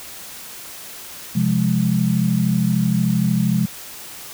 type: chord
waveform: sine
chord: F minor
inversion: second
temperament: equal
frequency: 130.81 / 174.61 / 207.7 Hz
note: C3 / F3 / Ab3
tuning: 0 / 0 / 0 cents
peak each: -21 / -19 / -19 dBFS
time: 1.35-3.66 s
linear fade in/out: 10 ms
effects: white hiss -36 dBFS RMS until 4.33 s